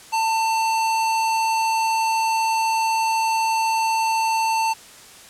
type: tone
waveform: square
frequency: 894 Hz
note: A5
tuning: 27 cents sharp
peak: -19 dBFS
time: 0.12-4.74 s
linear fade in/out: 20 ms
effects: white hiss -44 dBFS RMS until 5.29 s + low-pass 10000 Hz 12 dB/octave